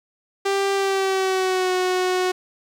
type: tone with pitch glide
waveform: sawtooth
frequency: 393.8 to 367.4 Hz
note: G4 to F#4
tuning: +8 to -12 cents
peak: -15 dBFS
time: 0.45-2.32 s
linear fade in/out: 10 ms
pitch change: -120 cents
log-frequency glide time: 0.74-1.72 s
effects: low-pass 8000 Hz 12 dB/octave + 8-bit